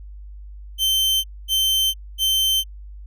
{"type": "tone bursts", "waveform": "40% pulse", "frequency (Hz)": 3100, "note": "G7", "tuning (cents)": -20, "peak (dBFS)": -16, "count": 3, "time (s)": [0.78, 2.64], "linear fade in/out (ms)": 50, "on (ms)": 460, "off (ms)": 240, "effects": ["added 50 Hz sine -35 dBFS peak until 3.06 s"]}